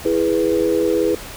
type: chord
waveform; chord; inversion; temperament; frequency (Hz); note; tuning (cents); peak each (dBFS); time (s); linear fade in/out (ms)
sine; E major; none; equal; 329.6 / 415.3 / 493.9; E4 / G#4 / B4; 0 / 0 / 0; -19 / -19 / -19; 0.05-1.15; 5
effects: pink hiss -34 dBFS RMS until 1.36 s